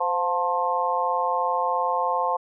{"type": "harmonic tone with a mistuned harmonic", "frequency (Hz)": 177.1, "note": "F3", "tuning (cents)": 24, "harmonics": [3, 4, 5, 6], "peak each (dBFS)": [-28, -28, -25, -26], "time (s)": [0, 2.37], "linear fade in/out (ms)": 10, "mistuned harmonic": 3, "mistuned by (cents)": -45, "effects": []}